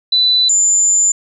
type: tone pair in turn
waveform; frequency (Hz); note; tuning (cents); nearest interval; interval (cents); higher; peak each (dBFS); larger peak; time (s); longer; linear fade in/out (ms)
sine; 3988 / 7106; B7 / A8; +16 / +16; minor seventh; 1000; second; -9; neither; 0.12-0.49 / 0.49-1.12; second; 5
effects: none